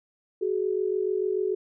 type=tone pair together; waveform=sine; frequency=374.8 / 421.6 Hz; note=F#4 / G#4; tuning=+22 / +26 cents; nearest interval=major second; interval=204 cents; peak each=-26 / -27 dBFS; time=0.41-1.55 s; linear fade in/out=10 ms; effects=none